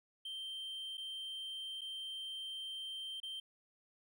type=tone with dropouts; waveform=triangle; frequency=3136 Hz; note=G7; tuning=in tune; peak=-40 dBFS; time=0.25-3.4 s; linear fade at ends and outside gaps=5 ms; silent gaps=0.972-0.978 / 1.81-1.815 / 3.202-3.23 s; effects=none